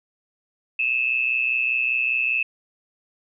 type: tone with amplitude modulation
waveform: sine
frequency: 2603 Hz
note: E7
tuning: 22 cents flat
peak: -16 dBFS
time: 0.79-2.43 s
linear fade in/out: 5 ms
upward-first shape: sine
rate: 125 Hz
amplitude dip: 75%
effects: none